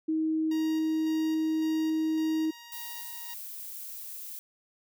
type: tone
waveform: sine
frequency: 316.2 Hz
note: D#4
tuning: 28 cents sharp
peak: -25 dBFS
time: 0.08-2.51 s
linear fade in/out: 10 ms
type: tone with tremolo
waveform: 10% pulse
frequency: 943 Hz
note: A#5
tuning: 20 cents sharp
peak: -34 dBFS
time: 0.51-3.34 s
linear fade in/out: 5 ms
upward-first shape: square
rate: 1.8 Hz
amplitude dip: 40%
type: noise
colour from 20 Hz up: violet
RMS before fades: -41 dBFS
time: 2.72-4.39 s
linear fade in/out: 0 ms
effects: none